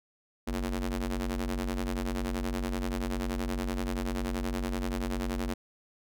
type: ring-modulated tone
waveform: sawtooth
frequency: 92.5 Hz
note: F#2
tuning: in tune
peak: -23 dBFS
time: 0.47-5.54 s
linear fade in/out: 10 ms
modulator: 144 Hz
effects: none